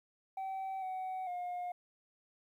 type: tone with pitch steps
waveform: sine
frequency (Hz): 768 / 750 / 714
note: G5 / F#5 / F5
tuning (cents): -36 / +23 / +38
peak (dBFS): -34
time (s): 0.37-1.72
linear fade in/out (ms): 5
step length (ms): 450
effects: tanh soft clip ceiling -36 dBFS + 12-bit